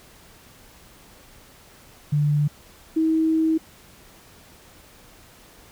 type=tone pair in turn; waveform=sine; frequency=147.4 / 319.8 Hz; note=D3 / D#4; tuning=+7 / +48 cents; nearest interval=octave + minor second; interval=1341 cents; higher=second; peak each=-17 dBFS; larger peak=neither; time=2.12-2.48 / 2.96-3.58 s; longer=second; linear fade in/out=10 ms; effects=pink hiss -50 dBFS RMS until 5.71 s